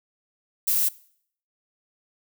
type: noise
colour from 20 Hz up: violet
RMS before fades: -22 dBFS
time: 0.67-0.89 s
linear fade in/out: 10 ms
effects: noise-tail reverb RT60 0.6 s tail -21 dB re dry